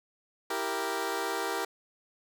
15% pulse chord, E diminished, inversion none, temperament equal, 329.6 / 392 / 466.2 Hz, E4 / G4 / Bb4, 0 / 0 / 0 cents, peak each -31 / -27 / -28 dBFS, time 0.5-1.65 s, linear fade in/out 5 ms, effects none

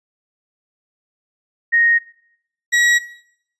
sine / 40% pulse tone pair in turn, 1864.7 / 1914.9 Hz, A#6 / A#6, 0 / +46 cents, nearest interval unison, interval 46 cents, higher second, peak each -11 dBFS, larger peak neither, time 1.72-1.99 / 2.72-2.99 s, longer neither, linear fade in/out 20 ms, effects noise-tail reverb RT60 0.7 s tail -19 dB re dry + resampled to 24000 Hz

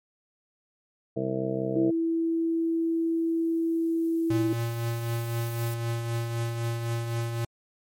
harmonic tone, 65.41 Hz, C2, in tune, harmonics 2 / 3 / 4 / 5 / 6 / 7 / 8 / 9 / 10, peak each -34 / -34 / -41 / -32 / -43 / -31 / -37 / -45 / -35 dBFS, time 1.16-1.91 s, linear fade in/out 10 ms
violet noise with exponential growth, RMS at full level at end -40 dBFS, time 1.46-5.74 s, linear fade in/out 1 ms, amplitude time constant 930 ms
sine tone, 329.6 Hz, E4, in tune, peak -23 dBFS, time 1.76-4.53 s, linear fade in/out 2 ms
square tone with tremolo, 116.54 Hz, A#2, in tune, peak -26 dBFS, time 4.3-7.45 s, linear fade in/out 5 ms, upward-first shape triangle, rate 3.9 Hz, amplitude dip 45%
effects MP3 64 kbps

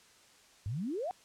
sine exponential sweep, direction up, 92.5 to 780 Hz, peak -33 dBFS, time 0.66-1.11 s, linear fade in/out 0 ms, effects white hiss -61 dBFS RMS until 1.24 s + low-pass 8000 Hz 12 dB/octave

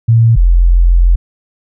sine tone pair in turn, 114.7 / 43.36 Hz, A#2 / F1, -28 / -12 cents, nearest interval octave + perfect fourth, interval 1684 cents, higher first, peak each -4 dBFS, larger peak neither, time 0.08-0.36 / 0.36-1.16 s, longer second, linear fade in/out 10 ms, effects none

